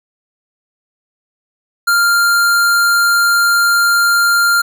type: tone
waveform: square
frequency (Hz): 1395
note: F6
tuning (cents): -2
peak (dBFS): -10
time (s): 1.87-4.62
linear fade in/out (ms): 10
effects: none